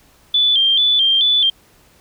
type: tone with vibrato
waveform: sine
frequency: 3322 Hz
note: G#7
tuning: in tune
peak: -11 dBFS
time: 0.34-1.5 s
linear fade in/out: 5 ms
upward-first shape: square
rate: 2.3 Hz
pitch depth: 78 cents each way
effects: pink hiss -52 dBFS RMS until 2 s